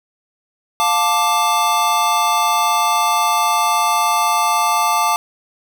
square chord, D minor, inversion first, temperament just, 704.8 / 881 / 1174.7 Hz, F5 / A5 / D6, +16 / +2 / 0 cents, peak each -22 / -18 / -18 dBFS, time 0.8-5.16 s, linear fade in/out 0 ms, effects none

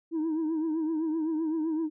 sine tone with vibrato, 318.1 Hz, D#4, 38 cents sharp, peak -24 dBFS, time 0.11-1.9 s, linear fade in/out 50 ms, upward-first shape triangle, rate 7.8 Hz, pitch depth 86 cents each way, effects tanh soft clip ceiling -25 dBFS

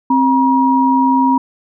sine tone pair together, 263.7 / 955.3 Hz, C4 / A#5, +14 / +42 cents, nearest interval octave + minor seventh, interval 2228 cents, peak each -12 dBFS, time 0.1-1.38 s, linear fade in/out 5 ms, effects none

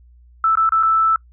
sine tone with dropouts, 1319 Hz, E6, 1 cent sharp, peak -12 dBFS, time 0.44-1.16 s, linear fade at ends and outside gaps 2 ms, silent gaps 0.554-0.572 / 0.692-0.721 / 0.828-0.832 s, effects noise-tail reverb RT60 0.1 s tail -24 dB re dry + added 60 Hz sine -45 dBFS peak until 1.32 s

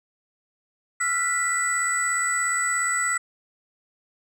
sine tone cluster, 1340 / 1417 / 1970 / 7910 Hz, E6 / F6 / B6 / B8, +28 / +25 / -5 / +2 cents, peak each -27 / -30 / -24 / -25 dBFS, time 1-3.18 s, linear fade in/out 10 ms, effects tanh soft clip ceiling -15 dBFS

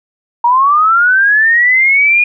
sine linear sweep, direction up, 932.3 to 2454 Hz, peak -6 dBFS, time 0.44-2.24 s, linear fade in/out 5 ms, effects none

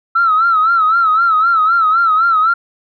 sine tone with vibrato, 1318.5 Hz, E6, in tune, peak -8 dBFS, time 0.15-2.54 s, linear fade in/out 10 ms, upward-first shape sine, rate 3.9 Hz, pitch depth 94 cents each way, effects tanh soft clip ceiling -4 dBFS

